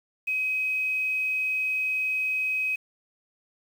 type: tone with quantisation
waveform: sine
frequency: 2531 Hz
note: D#7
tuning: 29 cents sharp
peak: -24 dBFS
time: 0.27-2.76 s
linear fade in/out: 10 ms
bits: 8
effects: none